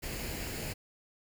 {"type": "noise with comb filter", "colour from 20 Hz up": "pink", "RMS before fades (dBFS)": -38, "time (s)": [0.02, 0.74], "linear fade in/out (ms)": 20, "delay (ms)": 0.42, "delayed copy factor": 0.5, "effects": []}